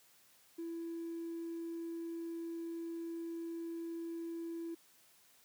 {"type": "tone with hard clipping", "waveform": "sine", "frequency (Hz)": 333.8, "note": "E4", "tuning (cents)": 22, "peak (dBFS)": -40, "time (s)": [0.58, 4.75], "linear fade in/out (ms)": 10, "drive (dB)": 1, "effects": ["white hiss -66 dBFS RMS until 5.44 s", "high-pass 100 Hz 12 dB/octave"]}